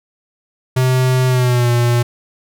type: tone with pitch glide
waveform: square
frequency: 128.6 to 119.99 Hz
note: C3 to B2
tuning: -30 to -50 cents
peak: -12 dBFS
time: 0.76-2.03 s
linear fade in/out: 10 ms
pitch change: -120 cents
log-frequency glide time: 1.27-1.7 s
effects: none